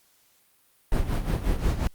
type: noise with tremolo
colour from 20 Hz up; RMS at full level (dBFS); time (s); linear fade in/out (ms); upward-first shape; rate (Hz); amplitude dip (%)
brown; -22; 0.92-1.87; 0; sine; 5.6; 70
effects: white hiss -63 dBFS RMS until 1.94 s + Opus 48 kbps